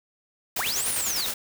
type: noise with tremolo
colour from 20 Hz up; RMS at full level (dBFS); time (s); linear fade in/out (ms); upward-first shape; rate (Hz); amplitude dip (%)
white; -28; 0.56-1.34; 5; square; 10; 40
type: linear two-way sweep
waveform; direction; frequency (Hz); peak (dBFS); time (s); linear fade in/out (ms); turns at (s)
sine; up then down; 615 to 10100 to 3570; -27; 0.59-1.26; 0; 0.89
effects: none